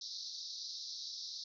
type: band-pass noise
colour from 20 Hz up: pink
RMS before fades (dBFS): -45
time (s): 0.01-1.44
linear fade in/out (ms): 5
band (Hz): 3800 to 5800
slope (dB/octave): 96
effects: none